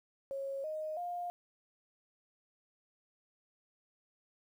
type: tone with pitch steps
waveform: sine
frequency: 547 / 621.1 / 705.3 Hz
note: C#5 / D#5 / F5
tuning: -23 / -3 / +17 cents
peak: -36 dBFS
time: 0.31-1.3 s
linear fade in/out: 0 ms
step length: 330 ms
effects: 11-bit